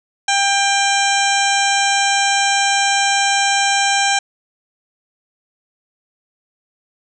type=harmonic tone with a mistuned harmonic; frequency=795 Hz; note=G5; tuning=24 cents sharp; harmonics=1 / 2 / 3 / 4 / 5 / 7 / 8 / 9 / 10; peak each=-17 / -20 / -22 / -23 / -24 / -25 / -26 / -27 / -27 dBFS; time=0.28-4.19 s; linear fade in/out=5 ms; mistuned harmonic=4; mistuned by=-21 cents; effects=none